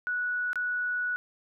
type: tone with dropouts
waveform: sine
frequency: 1471 Hz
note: F#6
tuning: 11 cents flat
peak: -27 dBFS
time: 0.07-1.16 s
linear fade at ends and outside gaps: 0 ms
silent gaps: 0.531-0.557 s
effects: none